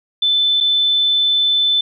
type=tone with dropouts; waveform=sine; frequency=3520 Hz; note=A7; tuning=in tune; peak=-12 dBFS; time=0.22-1.81 s; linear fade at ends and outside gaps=5 ms; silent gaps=0.604-0.608 s; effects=none